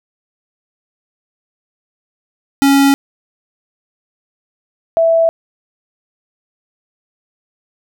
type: tone pair in turn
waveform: square / sine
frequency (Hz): 277.2 / 659.3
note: C#4 / E5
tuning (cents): 0 / 0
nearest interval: octave + minor third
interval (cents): 1500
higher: second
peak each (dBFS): -8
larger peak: neither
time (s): 2.62-2.94 / 4.97-5.29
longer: neither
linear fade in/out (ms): 0
effects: none